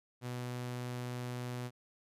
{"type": "tone", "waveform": "sawtooth", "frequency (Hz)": 123.47, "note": "B2", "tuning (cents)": 0, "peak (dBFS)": -34, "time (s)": [0.21, 1.71], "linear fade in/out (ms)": 50, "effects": ["resampled to 32000 Hz"]}